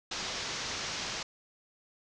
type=low-pass noise; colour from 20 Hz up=white; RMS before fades=-37 dBFS; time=0.11-1.23 s; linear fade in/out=5 ms; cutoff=6400 Hz; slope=48 dB/octave; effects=none